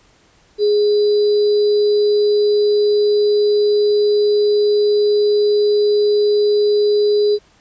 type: tone with sample-and-hold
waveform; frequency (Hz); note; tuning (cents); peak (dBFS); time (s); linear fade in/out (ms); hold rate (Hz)
sine; 415.3; G#4; 0; -11; 0.58-7.39; 50; 4410
effects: pink hiss -53 dBFS RMS until 7.6 s + resampled to 16000 Hz